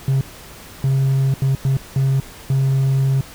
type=tone bursts at uneven times; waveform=triangle; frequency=134.8 Hz; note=C#3; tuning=48 cents flat; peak=-11 dBFS; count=6; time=0.08-0.21 / 0.84-1.34 / 1.42-1.55 / 1.65-1.77 / 1.96-2.2 / 2.5-3.21 s; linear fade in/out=2 ms; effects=tanh soft clip ceiling -7 dBFS + pink hiss -39 dBFS RMS until 3.34 s